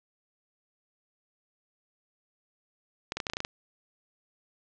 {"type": "clicks", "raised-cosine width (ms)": 0.2, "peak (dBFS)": -14, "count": 9, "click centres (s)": [3.121, 3.17, 3.202, 3.268, 3.299, 3.335, 3.369, 3.404, 3.449], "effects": ["low-pass 7000 Hz 12 dB/octave"]}